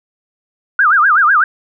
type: tone with vibrato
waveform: sine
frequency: 1396.9 Hz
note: F6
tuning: in tune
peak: -7 dBFS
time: 0.79-1.44 s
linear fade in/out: 2 ms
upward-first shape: sine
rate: 8 Hz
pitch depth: 280 cents each way
effects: none